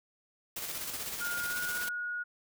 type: noise with tremolo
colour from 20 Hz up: white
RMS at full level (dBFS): -37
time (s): 0.56-1.89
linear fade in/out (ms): 5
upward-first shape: square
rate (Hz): 16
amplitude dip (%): 35
type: tone with pitch glide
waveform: sine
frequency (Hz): 1424 to 1448.1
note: F6 to F#6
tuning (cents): +33 to -38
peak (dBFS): -33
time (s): 1.2-2.24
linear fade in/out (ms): 20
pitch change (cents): +29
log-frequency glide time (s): 1.46-1.55
effects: none